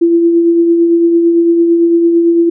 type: tone with tremolo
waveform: sine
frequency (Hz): 338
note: E4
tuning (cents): +43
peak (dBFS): -4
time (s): 0.01-2.5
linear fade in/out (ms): 10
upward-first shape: triangle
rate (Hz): 8.9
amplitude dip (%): 40
effects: none